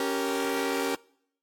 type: chord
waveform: sawtooth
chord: G diminished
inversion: second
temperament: equal with one note detuned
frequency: 277.2 / 388.4 / 466.2 Hz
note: Db4 / G4 / Bb4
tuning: 0 / -16 / 0 cents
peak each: -27 dBFS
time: 0-0.95 s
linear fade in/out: 2 ms
effects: noise-tail reverb RT60 0.7 s tail -24 dB re dry + AAC 64 kbps